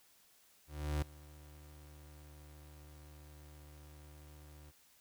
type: tone with ADSR envelope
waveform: 35% pulse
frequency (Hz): 75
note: D2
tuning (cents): +37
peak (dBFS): -30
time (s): 0.67-4.72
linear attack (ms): 350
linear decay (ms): 8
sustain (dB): -22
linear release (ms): 31
effects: white hiss -67 dBFS RMS until 5 s